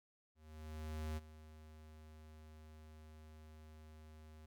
square tone with ADSR envelope, 77.78 Hz, D#2, in tune, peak -40 dBFS, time 0.35-4.46 s, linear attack 820 ms, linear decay 28 ms, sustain -16 dB, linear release 6 ms, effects none

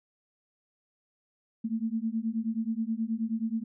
sine beating tone pair, 220 / 229.4 Hz, A3 / A#3, 0 / -28 cents, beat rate 9.4 Hz, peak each -31 dBFS, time 1.64-3.64 s, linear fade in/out 10 ms, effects none

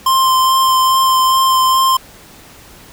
square tone with vibrato, 1046.5 Hz, C6, in tune, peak -10 dBFS, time 0.06-1.97 s, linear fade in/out 5 ms, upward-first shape sine, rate 2.4 Hz, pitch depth 12 cents each way, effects pink hiss -40 dBFS RMS until 2.92 s

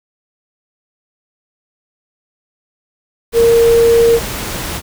sine tone in noise, 463.9 Hz, A#4, 8 cents flat, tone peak -6 dBFS, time 3.33-4.2 s, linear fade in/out 50 ms, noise pink, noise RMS -22 dBFS, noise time 3.32-4.82 s, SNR +13 dB, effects none

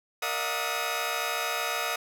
15% pulse tone cluster, 463.6 / 590 / 656 / 724 / 1259 Hz, A#4 / D5 / E5 / F#5 / D#6, -10 / +8 / -9 / -38 / +20 cents, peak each -31 / -30 / -30 / -27 / -26 dBFS, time 0.22-1.96 s, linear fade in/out 5 ms, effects none

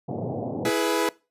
pink band-pass noise, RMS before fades -30 dBFS, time 0.08-0.7 s, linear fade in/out 10 ms, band 110 to 770 Hz, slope 48 dB/octave
sawtooth chord, E major, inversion none, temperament equal with one note detuned, 329.6 / 420.4 / 493.9 Hz, E4 / G#4 / B4, 0 / +21 / 0 cents, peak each -22 dBFS, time 0.65-1.09 s, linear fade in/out 2 ms
effects noise-tail reverb RT60 0.3 s tail -22 dB re dry + resampled to 32000 Hz

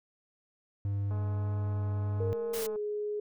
triangle tone, 100.2 Hz, G2, 38 cents sharp, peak -27 dBFS, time 0.85-2.33 s, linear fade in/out 0 ms
click train, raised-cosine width 1 ms, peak -34 dBFS, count 349, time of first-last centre 1.11-2.759 s, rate 211 Hz
sine tone with pitch glide, 463.8 to 418 Hz, A#4 to G#4, -9 to +11 cents, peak -31 dBFS, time 2.2-3.2 s, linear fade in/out 5 ms, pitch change -180 cents, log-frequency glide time 2.54-2.79 s
white noise, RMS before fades -39 dBFS, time 2.53-2.67 s, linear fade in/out 10 ms
effects none

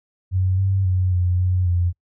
sine tone with pitch steps, 93.2 / 96.4 / 92.1 / 89.7 / 91.3 / 87.9 Hz, F#2 / G2 / F#2 / F2 / F#2 / F2, +13 / -28 / -7 / +47 / -23 / +12 cents, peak -16 dBFS, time 0.31-1.93 s, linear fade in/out 50 ms, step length 270 ms, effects noise-tail reverb RT60 0.1 s tail -26 dB re dry

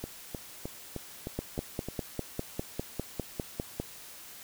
two click trains, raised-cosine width 2 ms, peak -18 / -22 dBFS, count 13 / 7, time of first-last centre 1.39-3.8 / 0.04-1.886 s, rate 4.98 / 3.25 Hz, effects white hiss -48 dBFS RMS until 4.43 s

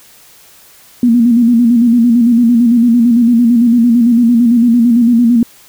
sine tone with vibrato, 236.4 Hz, A#3, 24 cents sharp, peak -5 dBFS, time 1.03-5.43 s, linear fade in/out 2 ms, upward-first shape square, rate 8.9 Hz, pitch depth 55 cents each way, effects white hiss -42 dBFS RMS until 5.68 s

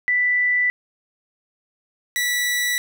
sine / sawtooth tone pair in turn, 1979 / 1956.3 Hz, B6 / B6, +3 / -17 cents, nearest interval unison, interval 20 cents, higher first, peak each -16 dBFS, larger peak neither, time 0.08-0.7 / 2.16-2.78 s, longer neither, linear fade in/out 0 ms, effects none

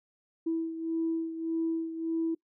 sine beating tone pair, 327 / 328.7 Hz, E4 / E4, -14 / -5 cents, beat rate 1.7 Hz, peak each -29 / -35 dBFS, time 0.46-2.35 s, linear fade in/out 10 ms, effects noise-tail reverb RT60 0.1 s tail -23 dB re dry + tanh soft clip ceiling -21 dBFS

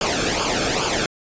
pink noise with flanger, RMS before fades -21 dBFS, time 0.01-1.06 s, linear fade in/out 2 ms, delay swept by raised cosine 0.51 to 1.05 ms, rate 2.4 Hz, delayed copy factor -0.75, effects resampled to 16000 Hz

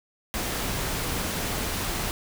pink noise, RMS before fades -29 dBFS, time 0.34-2.11 s, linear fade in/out 0 ms, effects none

